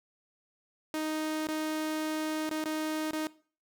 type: tone with dropouts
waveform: sawtooth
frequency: 311.1 Hz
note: D#4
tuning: in tune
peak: -27 dBFS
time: 0.94-3.27 s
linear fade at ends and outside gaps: 1 ms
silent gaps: 1.471-1.486 / 2.492-2.511 / 2.64-2.657 / 3.109-3.132 s
effects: noise-tail reverb RT60 0.4 s tail -19 dB re dry